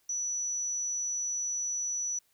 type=tone; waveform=sine; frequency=5920 Hz; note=F#8; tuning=in tune; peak=-30 dBFS; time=0.09-2.19 s; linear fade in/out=5 ms; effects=white hiss -70 dBFS RMS until 2.33 s